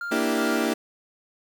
triangle tone with tremolo, 1400 Hz, F6, 4 cents sharp, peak -27 dBFS, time 0.01-0.66 s, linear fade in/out 2 ms, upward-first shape square, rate 2.7 Hz, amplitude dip 55%
30% pulse chord, E half-diminished seventh, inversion second, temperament equal, 233.1 / 293.7 / 329.6 / 392 Hz, Bb3 / D4 / E4 / G4, 0 / 0 / 0 / 0 cents, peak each -24 / -25 / -25 / -27 dBFS, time 0.11-0.74 s, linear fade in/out 10 ms
effects 9-bit

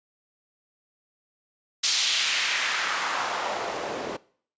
white noise with band-pass filter sweep, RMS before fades -27 dBFS, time 1.83-4.17 s, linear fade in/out 10 ms, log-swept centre 4500 to 380 Hz, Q 1.5, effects noise-tail reverb RT60 0.5 s tail -21 dB re dry + resampled to 16000 Hz

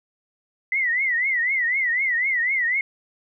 sine tone with vibrato, 2009 Hz, B6, 29 cents sharp, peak -19 dBFS, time 0.72-2.81 s, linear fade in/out 2 ms, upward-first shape triangle, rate 4 Hz, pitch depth 170 cents each way, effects none

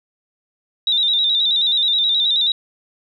sine tone with vibrato, 3722 Hz, A#7, 3 cents flat, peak -14 dBFS, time 0.87-2.52 s, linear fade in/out 2 ms, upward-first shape square, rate 9.4 Hz, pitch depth 59 cents each way, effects none

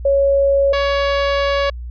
sine / sawtooth tone pair in turn, 554.4 / 561.2 Hz, C#5 / C#5, 0 / +21 cents, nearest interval unison, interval 21 cents, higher second, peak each -11 dBFS, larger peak neither, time 0.05-0.73 / 0.73-1.7 s, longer second, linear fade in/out 5 ms, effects added 60 Hz sine -26 dBFS peak until 1.9 s + resampled to 11025 Hz

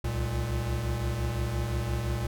square tone cluster, 63.3 / 69.1 / 117.1 Hz, B1 / C#2 / A#2, +43 / -5 / +8 cents, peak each -35 / -34 / -31 dBFS, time 0.04-2.27 s, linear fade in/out 5 ms, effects none

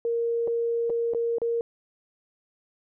sine tone with dropouts, 466.2 Hz, A#4, in tune, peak -23 dBFS, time 0.05-1.61 s, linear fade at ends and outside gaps 1 ms, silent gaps 0.475-0.479 / 0.897-0.901 / 1.136-1.147 / 1.384-1.417 s, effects none

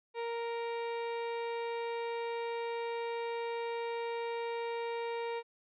30% pulse tone, 466.2 Hz, A#4, in tune, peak -32 dBFS, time 0.14-5.43 s, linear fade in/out 50 ms, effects resampled to 8000 Hz

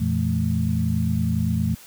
sine tone cluster, 88.6 / 118.4 / 170.3 / 217.9 Hz, F2 / A#2 / F3 / A3, +25 / +27 / -43 / -17 cents, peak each -25 dBFS, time 0-1.75 s, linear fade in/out 10 ms, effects white hiss -46 dBFS RMS until 1.86 s

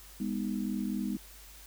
sine chord, G# minor, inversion none, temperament equal with one note detuned, 202.7 / 246.9 / 311.1 Hz, G#3 / B3 / D#4, -42 / 0 / 0 cents, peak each -33 / -35 / -38 dBFS, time 0.2-1.17 s, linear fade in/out 5 ms, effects added 50 Hz sine -53 dBFS peak until 1.66 s + white hiss -53 dBFS RMS until 1.66 s

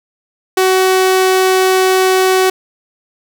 sawtooth tone, 375.3 Hz, F#4, 25 cents sharp, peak -5 dBFS, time 0.57-2.5 s, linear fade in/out 5 ms, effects none

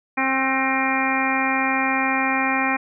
harmonic tone with a mistuned harmonic, 265.9 Hz, C4, 28 cents sharp, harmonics 1 / 2 / 3 / 4 / 5 / 6 / 7 / 8 / 9, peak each -25 / -33 / -25 / -27 / -30 / -31 / -26 / -31 / -25 dBFS, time 0.17-2.77 s, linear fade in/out 10 ms, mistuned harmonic 6, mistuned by -42 cents, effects none

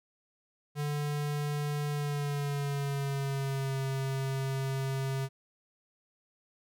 square tone with pitch glide, 146.83 to 134.64 Hz, D3 to C3, 0 to +50 cents, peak -31 dBFS, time 0.75-5.29 s, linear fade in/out 50 ms, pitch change -150 cents, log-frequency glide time 1.9-3.78 s, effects none

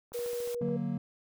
click train, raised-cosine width 1 ms, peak -35 dBFS, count 9, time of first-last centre 0.12-0.687 s, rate 14.1 Hz
white high-pass noise, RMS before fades -46 dBFS, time 0.13-0.55 s, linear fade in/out 5 ms, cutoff 380 Hz, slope 24 dB/octave
sine tone, 480.4 Hz, B4, 48 cents flat, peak -32 dBFS, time 0.14-0.77 s, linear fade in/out 10 ms
triangle chord, D augmented, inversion none, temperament equal, 146.83 / 185 / 233.1 Hz, D3 / F#3 / A#3, 0 / 0 / 0 cents, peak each -34 / -33 / -32 dBFS, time 0.61-0.98 s, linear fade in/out 5 ms
effects none

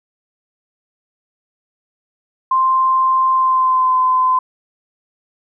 sine tone with pitch glide, 1046.5 to 1025.6 Hz, C6 to C6, 0 to -35 cents, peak -11 dBFS, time 2.51-4.39 s, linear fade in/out 5 ms, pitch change -35 cents, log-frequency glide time 3.32-3.96 s, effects none

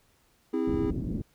triangle chord, C augmented, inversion none, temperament just, 261.6 / 327 / 408.8 Hz, C4 / E4 / G#4, 0 / -14 / -27 cents, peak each -28 / -27 / -29 dBFS, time 0.53-0.91 s, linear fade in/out 10 ms
white low-pass noise, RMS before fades -32 dBFS, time 0.67-1.22 s, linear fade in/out 5 ms, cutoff 270 Hz, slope 24 dB/octave
effects pink hiss -66 dBFS RMS until 1.34 s

